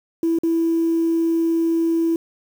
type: tone with dropouts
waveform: sine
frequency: 330.6 Hz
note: E4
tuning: 5 cents sharp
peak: -15 dBFS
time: 0.23-2.16 s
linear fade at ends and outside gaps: 2 ms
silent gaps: 0.387-0.434 s
effects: tanh soft clip ceiling -12 dBFS + 7-bit